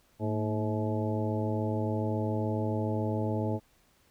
harmonic tone with a mistuned harmonic, 107.1 Hz, A2, 46 cents flat, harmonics 1 / 2 / 3 / 4 / 5 / 6 / 8, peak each -31 / -34 / -36 / -37 / -38 / -39 / -40 dBFS, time 0.19-3.6 s, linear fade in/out 50 ms, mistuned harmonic 2, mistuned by +83 cents, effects pink hiss -66 dBFS RMS until 4.1 s

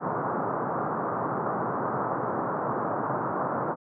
white band-pass noise, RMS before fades -29 dBFS, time 0-3.76 s, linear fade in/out 50 ms, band 110 to 1300 Hz, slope 48 dB/octave, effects none

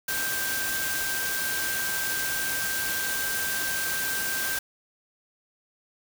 sine tone in noise, 1572 Hz, G6, 4 cents sharp, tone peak -30 dBFS, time 0.08-4.59 s, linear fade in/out 5 ms, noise white, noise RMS -30 dBFS, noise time 0.08-4.59 s, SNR -3 dB, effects none

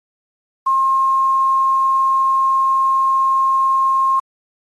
sine tone with quantisation, 1068 Hz, C6, 35 cents sharp, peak -12 dBFS, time 0.66-4.2 s, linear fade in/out 10 ms, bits 7, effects AAC 32 kbps

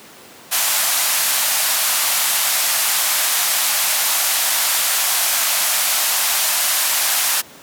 white band-pass noise, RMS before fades -18 dBFS, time 0.51-7.42 s, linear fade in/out 20 ms, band 610 to 15000 Hz, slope 48 dB/octave, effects pink hiss -41 dBFS RMS until 7.62 s + high-pass 200 Hz 12 dB/octave

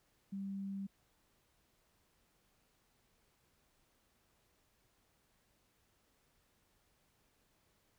sine tone, 196 Hz, G3, in tune, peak -39 dBFS, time 0.32-0.87 s, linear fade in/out 10 ms, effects pink hiss -75 dBFS RMS until 7.98 s

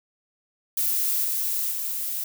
violet noise with level steps, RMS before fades -24 / -26 / -29 dBFS, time 0.77-2.24 s, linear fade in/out 5 ms, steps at 1.24 / 1.7 s, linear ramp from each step 20 ms, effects none

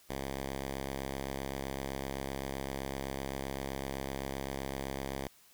5% pulse tone, 67.8 Hz, C#2, 38 cents flat, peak -25 dBFS, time 0.09-5.28 s, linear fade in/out 10 ms, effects white hiss -62 dBFS RMS until 5.53 s

